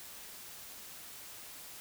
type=silence; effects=white hiss -49 dBFS RMS until 1.8 s